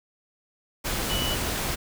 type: tone in noise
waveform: sine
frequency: 2960 Hz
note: F#7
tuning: in tune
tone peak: -29 dBFS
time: 1.09-1.36 s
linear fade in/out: 20 ms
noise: pink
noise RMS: -28 dBFS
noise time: 0.84-1.76 s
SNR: -4 dB
effects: none